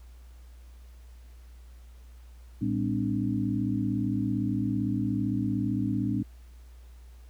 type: tone cluster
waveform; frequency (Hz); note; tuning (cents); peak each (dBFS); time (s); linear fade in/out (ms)
sine; 113.8 / 202.4 / 258.1 / 295.7; A#2 / G#3 / C4 / D4; -41 / -44 / -23 / +12; -31; 2.61-6.23; 10
effects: added 60 Hz sine -46 dBFS peak until 7.29 s + pink hiss -63 dBFS RMS until 7.29 s